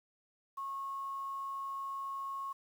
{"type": "tone with quantisation", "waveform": "sine", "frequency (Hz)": 1093, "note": "C#6", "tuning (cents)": -25, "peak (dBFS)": -37, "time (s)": [0.57, 2.53], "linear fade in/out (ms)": 10, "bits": 10, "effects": []}